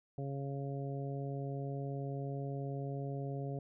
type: harmonic tone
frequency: 138.59 Hz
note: C#3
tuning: in tune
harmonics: 1 / 2 / 3 / 4 / 5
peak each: -38 / -46 / -45 / -48 / -49 dBFS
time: 0.18-3.59 s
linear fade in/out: 2 ms
effects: none